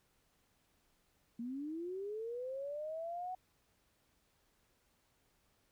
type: linear sweep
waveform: sine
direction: up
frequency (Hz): 227.3 to 747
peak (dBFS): -39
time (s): 1.39-3.35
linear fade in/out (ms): 5
effects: pink hiss -75 dBFS RMS until 5.71 s